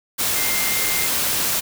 sine tone in noise, 2100 Hz, C7, 6 cents sharp, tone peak -27 dBFS, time 0.35-1.08 s, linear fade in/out 20 ms, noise white, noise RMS -21 dBFS, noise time 0.18-1.61 s, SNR -9 dB, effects none

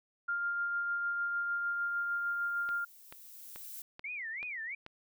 sine tone with tremolo, 1400 Hz, F6, 4 cents sharp, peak -30 dBFS, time 0.28-2.85 s, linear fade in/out 10 ms, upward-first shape sine, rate 6.6 Hz, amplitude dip 25%
violet noise with exponential growth, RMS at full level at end -44 dBFS, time 1.1-3.82 s, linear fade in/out 2 ms, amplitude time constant 590 ms
click train, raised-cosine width 0.3 ms, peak -30 dBFS, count 6, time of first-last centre 2.69-4.864 s, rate 2.3 Hz
sine tone with vibrato, 2100 Hz, C7, 6 cents sharp, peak -37 dBFS, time 4.04-4.75 s, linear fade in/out 5 ms, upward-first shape sine, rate 3 Hz, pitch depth 300 cents each way
effects none

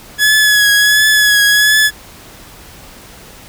sawtooth tone with vibrato, 1691 Hz, G#6, 31 cents sharp, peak -4 dBFS, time 0.18-1.91 s, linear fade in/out 50 ms, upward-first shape triangle, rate 1.4 Hz, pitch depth 39 cents each way, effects pink hiss -37 dBFS RMS until 3.48 s

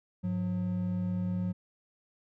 triangle tone pair together, 101.4 / 180.85 Hz, G#2 / F#3, -41 / -39 cents, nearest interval minor seventh, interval 1002 cents, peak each -33 / -28 dBFS, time 0.23-1.53 s, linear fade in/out 20 ms, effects none

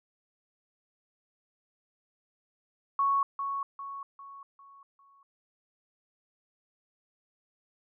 sine tone with echo, 1108.7 Hz, C#6, in tune, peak -23 dBFS, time 2.99-3.23 s, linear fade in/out 2 ms, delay 400 ms, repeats 5, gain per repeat -7 dB, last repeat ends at 5.23 s, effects none

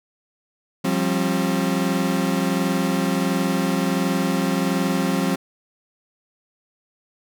35% pulse chord, F suspended second, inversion none, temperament equal with one note detuned, 174.61 / 196 / 268.2 Hz, F3 / G3 / C4, 0 / 0 / +43 cents, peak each -22 dBFS, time 0.84-5.36 s, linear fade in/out 10 ms, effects none

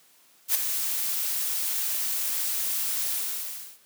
blue noise with ADSR envelope, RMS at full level -20 dBFS, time 0.48-3.79 s, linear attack 68 ms, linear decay 7 ms, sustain -8 dB, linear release 670 ms, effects white hiss -59 dBFS RMS until 3.85 s + high-pass 150 Hz 12 dB/octave

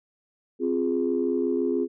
sine chord, F minor, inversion second, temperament equal, 261.6 / 349.2 / 415.3 Hz, C4 / F4 / Ab4, 0 / 0 / 0 cents, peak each -26 dBFS, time 0.59-1.88 s, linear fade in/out 50 ms, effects tanh soft clip ceiling -13 dBFS

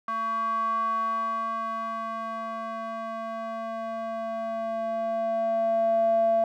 square tone with band-pass filter sweep, 225.1 Hz, A3, 40 cents sharp, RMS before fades -28 dBFS, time 0.08-6.44 s, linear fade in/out 2 ms, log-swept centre 1200 to 660 Hz, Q 8.7, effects none

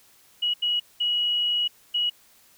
sine tone bursts at uneven times, 2912 Hz, F#7, 28 cents flat, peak -21 dBFS, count 4, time 0.42-0.54 / 0.62-0.8 / 1-1.68 / 1.94-2.1 s, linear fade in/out 10 ms, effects white hiss -57 dBFS RMS until 2.57 s

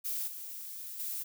violet noise with level steps, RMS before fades -35 / -43 / -37 dBFS, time 0.04-1.24 s, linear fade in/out 20 ms, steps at 0.27 / 0.99 s, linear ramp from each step 10 ms, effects none

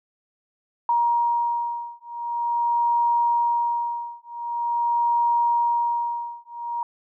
sine beating tone pair, 945 / 945.45 Hz, A#5 / A#5, +23 / +24 cents, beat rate 0.45 Hz, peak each -23 dBFS, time 0.89-6.83 s, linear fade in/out 2 ms, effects none

